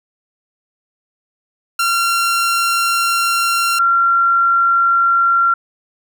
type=tone pair in turn; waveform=sawtooth / sine; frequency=1373 / 1373 Hz; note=F6 / F6; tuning=-30 / -30 cents; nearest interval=unison; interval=0 cents; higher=neither; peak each=-10 dBFS; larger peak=neither; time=1.79-3.79 / 3.79-5.54 s; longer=first; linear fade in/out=5 ms; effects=none